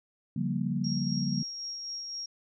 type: chord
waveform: sine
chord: G half-diminished seventh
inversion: second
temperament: just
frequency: 141.12 / 176.4 / 196 / 235.2 Hz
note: Db3 / F3 / G3 / Bb3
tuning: +31 / +18 / 0 / +16 cents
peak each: -33 dBFS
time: 0.36-1.43 s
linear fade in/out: 5 ms
type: tone with tremolo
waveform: sine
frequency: 5588 Hz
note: F8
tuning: in tune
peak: -34 dBFS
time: 0.84-2.26 s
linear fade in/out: 5 ms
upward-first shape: sine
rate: 3.9 Hz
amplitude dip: 30%
effects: none